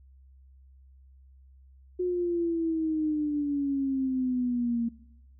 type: exponential sweep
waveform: sine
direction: down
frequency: 363.7 to 230.9 Hz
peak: -25 dBFS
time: 1.99-4.89 s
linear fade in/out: 10 ms
effects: noise-tail reverb RT60 0.8 s tail -19 dB re dry + added 66 Hz sine -52 dBFS peak until 5.39 s